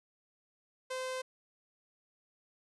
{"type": "tone", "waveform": "sawtooth", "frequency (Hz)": 516, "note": "C5", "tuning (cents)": -24, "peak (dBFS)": -32, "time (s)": [0.9, 1.22], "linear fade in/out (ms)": 10, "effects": ["resampled to 24000 Hz"]}